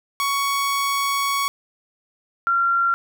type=tone pair in turn; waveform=sawtooth / sine; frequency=1116 / 1375.8 Hz; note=C#6 / F6; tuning=+11 / -26 cents; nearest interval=major third; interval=363 cents; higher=second; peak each=-16 dBFS; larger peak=neither; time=0.2-1.48 / 2.47-2.94 s; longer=first; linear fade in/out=0 ms; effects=none